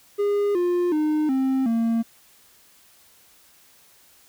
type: tone with pitch steps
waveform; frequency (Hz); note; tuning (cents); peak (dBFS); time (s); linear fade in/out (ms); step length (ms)
triangle; 408.1 / 353.2 / 305.7 / 264.6 / 229; G#4 / F4 / D#4 / C4 / A#3; -30 / +20 / -30 / +20 / -31; -17; 0.18-2.03; 20; 370
effects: white hiss -55 dBFS RMS until 4.28 s